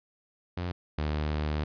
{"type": "tone pair in turn", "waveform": "sawtooth", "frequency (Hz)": [88.5, 75.65], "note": ["F2", "D#2"], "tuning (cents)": [23, -48], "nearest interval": "minor third", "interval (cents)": 271, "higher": "first", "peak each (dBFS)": [-27, -24], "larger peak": "second", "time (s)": [[0.57, 0.72], [0.98, 1.64]], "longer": "second", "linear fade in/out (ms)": 5, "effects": ["resampled to 11025 Hz"]}